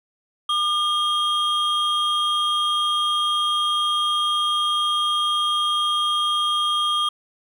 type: tone pair together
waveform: triangle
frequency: 1207 / 3238 Hz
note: D6 / G#7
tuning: +47 / -45 cents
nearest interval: octave + perfect fourth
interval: 1708 cents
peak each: -20 dBFS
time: 0.49-7.09 s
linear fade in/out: 5 ms
effects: none